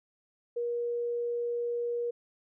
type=tone; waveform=sine; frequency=476.2 Hz; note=A#4; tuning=37 cents sharp; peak=-29 dBFS; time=0.56-2.11 s; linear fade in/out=10 ms; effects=none